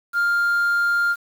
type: tone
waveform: sine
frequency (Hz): 1401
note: F6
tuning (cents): +5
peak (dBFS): -14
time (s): 0.13-1.16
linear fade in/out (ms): 50
effects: tanh soft clip ceiling -16 dBFS + 7-bit